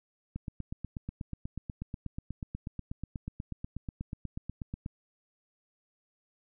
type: click train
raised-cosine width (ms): 5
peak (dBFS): -24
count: 38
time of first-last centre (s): 0.36-4.861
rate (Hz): 8.22
effects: none